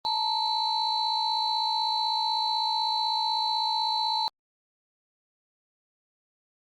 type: tone cluster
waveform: sine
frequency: 877 / 933 / 4021 / 4371 Hz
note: A5 / A#5 / B7 / C#8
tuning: -6 / +1 / +30 / -25 cents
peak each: -28 / -30 / -28 / -34 dBFS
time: 0.05-4.28 s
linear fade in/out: 0 ms
effects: tanh soft clip ceiling -16 dBFS + Opus 32 kbps